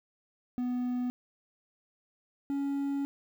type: tone pair in turn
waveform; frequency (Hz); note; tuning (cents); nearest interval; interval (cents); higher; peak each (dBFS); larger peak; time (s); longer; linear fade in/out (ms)
triangle; 247.6 / 279.5; B3 / C#4; +5 / +14; major second; 209; second; -27; neither; 0.58-1.1 / 2.5-3.05; second; 0
effects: 10-bit